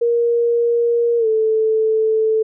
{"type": "tone with pitch glide", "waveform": "sine", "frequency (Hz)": [470.8, 439.3], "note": ["A#4", "A4"], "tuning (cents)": [17, -3], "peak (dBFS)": -13, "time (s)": [0.01, 2.43], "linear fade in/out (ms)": 10, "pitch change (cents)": -120, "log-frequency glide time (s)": [1.18, 1.27], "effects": []}